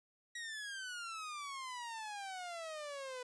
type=exponential sweep; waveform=sawtooth; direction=down; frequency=1916 to 493.9 Hz; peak=-39 dBFS; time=0.35-3.23 s; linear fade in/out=5 ms; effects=resampled to 22050 Hz